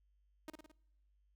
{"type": "tone with echo", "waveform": "sawtooth", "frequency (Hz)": 311.1, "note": "D#4", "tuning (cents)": 0, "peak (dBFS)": -40, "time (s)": [0.48, 0.5], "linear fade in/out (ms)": 2, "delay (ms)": 54, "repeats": 4, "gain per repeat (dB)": -4, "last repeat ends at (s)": 0.716, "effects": ["noise-tail reverb RT60 1.0 s tail -26 dB re dry", "added 50 Hz sine -70 dBFS peak until 1.35 s"]}